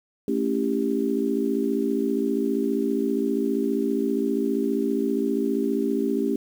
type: chord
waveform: sine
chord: A dominant seventh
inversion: none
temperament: just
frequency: 220 / 275 / 330 / 396 Hz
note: A3 / C#4 / E4 / G4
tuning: 0 / -14 / +2 / +18 cents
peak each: -27 / -25 / -31 / -26 dBFS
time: 0.28-6.36 s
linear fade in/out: 2 ms
effects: 8-bit